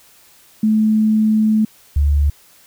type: tone pair in turn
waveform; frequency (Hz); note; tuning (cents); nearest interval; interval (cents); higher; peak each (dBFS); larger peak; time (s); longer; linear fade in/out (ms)
sine; 216.6 / 72.28; A3 / D2; -27 / -27; octave + perfect fifth; 1900; first; -11; neither; 0.63-1.65 / 1.96-2.3; first; 5
effects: white hiss -49 dBFS RMS until 2.66 s